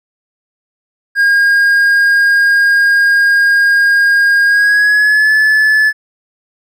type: tone with pitch glide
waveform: triangle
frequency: 1623 to 1729.5 Hz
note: G#6 to A6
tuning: -40 to -30 cents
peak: -5 dBFS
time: 1.15-5.93 s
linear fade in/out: 50 ms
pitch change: +110 cents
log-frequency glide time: 4.45-5.31 s
effects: none